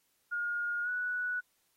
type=tone with pitch glide; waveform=sine; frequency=1426 to 1474.6 Hz; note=F6 to F#6; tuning=+36 to -6 cents; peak=-31 dBFS; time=0.31-1.41 s; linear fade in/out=20 ms; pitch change=+58 cents; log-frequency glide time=0.83-0.89 s; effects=white hiss -74 dBFS RMS until 1.76 s + AAC 48 kbps